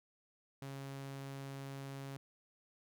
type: tone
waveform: sawtooth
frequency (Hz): 137.1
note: C#3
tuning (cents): -19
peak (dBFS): -40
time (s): 0.62-2.17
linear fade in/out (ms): 2
effects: none